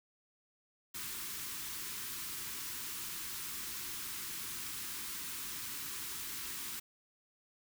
white band-stop noise, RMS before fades -42 dBFS, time 0.94-6.8 s, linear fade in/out 10 ms, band 410 to 940 Hz, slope 48 dB/octave, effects none

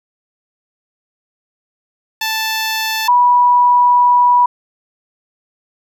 10% pulse / sine tone pair in turn, 880 / 977.3 Hz, A5 / B5, 0 / -18 cents, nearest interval major second, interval 182 cents, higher second, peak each -8 / -7 dBFS, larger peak second, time 2.21-3.08 / 3.08-4.46 s, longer second, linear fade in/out 5 ms, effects none

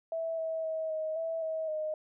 sine tone with pitch steps, 655 / 646 / 639 / 629 / 654 / 639 / 619 Hz, E5 / E5 / D#5 / D#5 / E5 / D#5 / D#5, -11 / -35 / +46 / +19 / -14 / +46 / -9 cents, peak -31 dBFS, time 0.12-1.94 s, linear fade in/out 2 ms, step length 260 ms, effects none

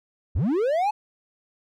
triangle linear sweep, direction up, 51.91 to 870 Hz, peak -18 dBFS, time 0.35-0.91 s, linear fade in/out 10 ms, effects none

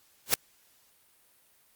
white noise with exponential growth, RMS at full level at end -19 dBFS, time 0.26-0.34 s, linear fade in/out 0 ms, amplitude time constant 17 ms, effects white hiss -64 dBFS RMS until 1.75 s + Opus 48 kbps

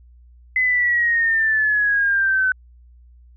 sine exponential sweep, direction down, 2037 to 1509 Hz, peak -15 dBFS, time 0.56-2.52 s, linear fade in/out 2 ms, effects added 60 Hz sine -45 dBFS peak until 3.36 s

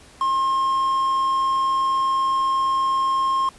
triangle tone with quantisation, 1068 Hz, C6, 35 cents sharp, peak -16 dBFS, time 0.21-3.49 s, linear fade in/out 2 ms, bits 6, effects pink hiss -48 dBFS RMS until 3.58 s + resampled to 24000 Hz

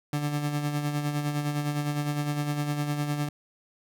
30% pulse tone with tremolo, 146.83 Hz, D3, in tune, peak -22 dBFS, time 0.13-3.29 s, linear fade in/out 2 ms, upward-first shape sine, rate 9.8 Hz, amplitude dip 50%, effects none

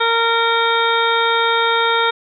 harmonic tone, 460.9 Hz, A#4, 20 cents flat, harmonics 1 / 2 / 3 / 4 / 5 / 7 / 8, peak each -20 / -19 / -18 / -26 / -25 / -27 / -22 dBFS, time 0-2.11 s, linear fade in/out 10 ms, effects none

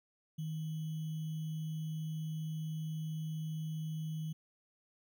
sine tone with sample-and-hold, 157.4 Hz, D#3, 20 cents sharp, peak -36 dBFS, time 0.38-4.33 s, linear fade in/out 10 ms, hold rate 3150 Hz, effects none

